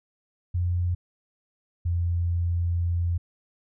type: tone pair in turn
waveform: sine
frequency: 88.3 / 86.23 Hz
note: F2 / F2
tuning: +20 / -21 cents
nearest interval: unison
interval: 41 cents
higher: first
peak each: -22 dBFS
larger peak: neither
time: 0.54-0.95 / 1.85-3.18 s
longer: second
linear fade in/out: 10 ms
effects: none